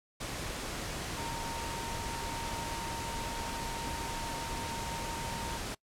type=tone in noise; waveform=sine; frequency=924 Hz; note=A#5; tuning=16 cents flat; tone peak=-40 dBFS; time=1.17-5.58 s; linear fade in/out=10 ms; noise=pink; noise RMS=-38 dBFS; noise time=0.2-5.75 s; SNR=-5 dB; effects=noise-tail reverb RT60 0.1 s tail -23 dB re dry + low-pass 10000 Hz 12 dB/octave